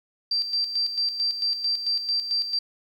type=tone with tremolo; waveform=sine; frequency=4698 Hz; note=D8; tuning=in tune; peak=-21 dBFS; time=0.31-2.59 s; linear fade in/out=5 ms; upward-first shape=square; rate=4.5 Hz; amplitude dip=60%; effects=9-bit